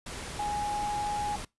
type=tone in noise; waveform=sine; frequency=830 Hz; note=G#5; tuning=1 cent flat; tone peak=-29 dBFS; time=0.39-1.36 s; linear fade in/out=5 ms; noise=pink; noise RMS=-39 dBFS; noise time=0.06-1.45 s; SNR=+7 dB; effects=noise-tail reverb RT60 0.2 s tail -23 dB re dry + resampled to 24000 Hz